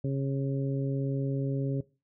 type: harmonic tone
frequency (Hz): 136.8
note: C#3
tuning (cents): -23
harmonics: 1 / 2 / 3 / 4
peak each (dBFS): -28 / -34 / -38 / -40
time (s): 0.04-1.81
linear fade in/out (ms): 5
effects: noise-tail reverb RT60 0.3 s tail -20 dB re dry